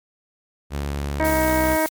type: tone with pitch glide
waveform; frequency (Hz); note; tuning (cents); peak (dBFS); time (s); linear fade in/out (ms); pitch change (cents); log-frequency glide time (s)
sawtooth; 71.2 to 63.43; C#2 to B1; +47 to +47; -20; 0.7-1.78; 50; -200; 1.31-1.37
type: harmonic tone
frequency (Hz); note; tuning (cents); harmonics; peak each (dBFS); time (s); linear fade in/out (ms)
315.6; D#4; +25; 1 / 2 / 3 / 4 / 5 / 6 / 7; -23 / -21 / -24 / -35 / -30 / -31 / -31; 1.2-1.86; 0
type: noise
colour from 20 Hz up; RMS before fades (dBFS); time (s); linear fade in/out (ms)
blue; -30; 1.24-1.89; 10
effects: MP3 96 kbps